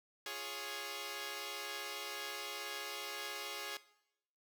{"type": "chord", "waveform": "5% pulse", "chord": "Db major", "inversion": "first", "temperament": "equal", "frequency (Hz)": [349.2, 415.3, 554.4], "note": ["F4", "Ab4", "Db5"], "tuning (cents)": [0, 0, 0], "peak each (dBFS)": [-38, -33, -34], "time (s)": [0.26, 3.77], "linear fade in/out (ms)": 2, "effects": ["noise-tail reverb RT60 0.8 s tail -18 dB re dry"]}